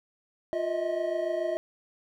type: tone cluster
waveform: triangle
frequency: 352 / 618 / 645 Hz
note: F4 / D#5 / E5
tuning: +14 / -12 / -38 cents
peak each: -31 / -30 / -28 dBFS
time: 0.53-1.57 s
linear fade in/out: 0 ms
effects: none